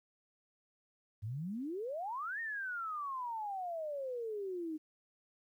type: exponential two-way sweep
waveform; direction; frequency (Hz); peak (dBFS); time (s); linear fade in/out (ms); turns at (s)
sine; up then down; 98 to 1864.7 to 303.2; -37; 1.22-4.78; 20; 2.4
effects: 12-bit